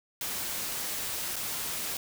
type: noise with dropouts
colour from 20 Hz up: white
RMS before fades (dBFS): -34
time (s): 0.21-1.97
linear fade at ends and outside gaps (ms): 1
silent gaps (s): 1.358-1.364
effects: none